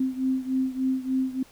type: beating tone pair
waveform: sine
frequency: 260.2 / 263.6 Hz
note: C4 / C4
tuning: -9 / +13 cents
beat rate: 3.4 Hz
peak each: -25 / -28 dBFS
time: 0-1.43 s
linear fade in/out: 5 ms
effects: pink hiss -54 dBFS RMS until 1.51 s